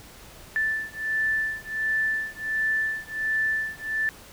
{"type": "beating tone pair", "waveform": "sine", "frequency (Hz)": [1760, 1761.4], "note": ["A6", "A6"], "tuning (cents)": [0, 1], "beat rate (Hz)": 1.4, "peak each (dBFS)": -27, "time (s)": [0.56, 4.09], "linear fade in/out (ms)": 0, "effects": ["pink hiss -47 dBFS RMS until 4.32 s"]}